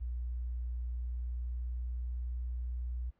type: tone with pitch glide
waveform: sine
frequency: 60.3 to 60.82 Hz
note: B1 to B1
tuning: -41 to -26 cents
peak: -34 dBFS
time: 0-3.11 s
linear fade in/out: 20 ms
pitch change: +15 cents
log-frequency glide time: 0.72-2.55 s
effects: pink hiss -75 dBFS RMS until 3.19 s + low-pass 2000 Hz 12 dB/octave